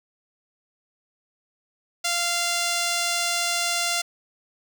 5% pulse tone, 693 Hz, F5, 14 cents flat, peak -11 dBFS, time 2.04-4.02 s, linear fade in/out 10 ms, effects none

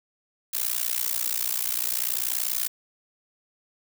blue noise with amplitude modulation, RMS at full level -23 dBFS, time 0.53-2.68 s, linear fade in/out 10 ms, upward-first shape sine, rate 60.5 Hz, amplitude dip 100%, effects none

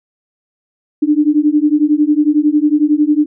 sine beating tone pair, 293.7 / 304.7 Hz, D4 / D#4, 0 / -36 cents, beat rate 11 Hz, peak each -12 dBFS, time 1.02-3.26 s, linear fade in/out 10 ms, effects none

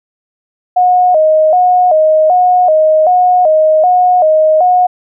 sine tone with vibrato, 673 Hz, E5, 36 cents sharp, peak -5 dBFS, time 0.76-4.87 s, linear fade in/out 10 ms, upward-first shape square, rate 1.3 Hz, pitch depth 130 cents each way, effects none

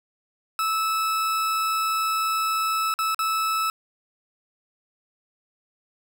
40% pulse tone with dropouts, 1307 Hz, E6, 15 cents flat, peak -21 dBFS, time 0.59-3.7 s, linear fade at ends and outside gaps 1 ms, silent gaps 2.94-2.989 / 3.146-3.191 s, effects none

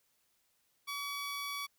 15% pulse tone, 1137 Hz, C#6, 44 cents sharp, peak -31 dBFS, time 0.87-1.67 s, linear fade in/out 20 ms, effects white hiss -75 dBFS RMS until 1.78 s

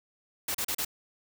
white noise bursts, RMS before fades -31 dBFS, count 4, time 0.48-0.849 s, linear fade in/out 5 ms, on 66 ms, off 35 ms, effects none

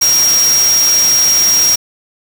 sine tone in noise, 5620 Hz, F8, 10 cents sharp, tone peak -8 dBFS, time 0.01-1.76 s, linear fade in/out 10 ms, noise white, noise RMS -18 dBFS, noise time 0.01-1.76 s, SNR +7 dB, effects none

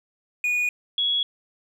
triangle / sine tone pair in turn, 2457 / 3349 Hz, D#7 / G#7, -22 / +14 cents, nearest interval perfect fourth, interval 536 cents, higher second, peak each -19 / -20 dBFS, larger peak first, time 0.44-0.69 / 0.98-1.23 s, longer neither, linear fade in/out 2 ms, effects none

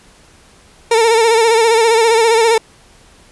30% pulse tone with vibrato, 454 Hz, A#4, 46 cents flat, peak -6 dBFS, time 0.91-2.58 s, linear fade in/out 5 ms, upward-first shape sine, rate 15 Hz, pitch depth 59 cents each way, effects pink hiss -46 dBFS RMS until 3.31 s + resampled to 24000 Hz

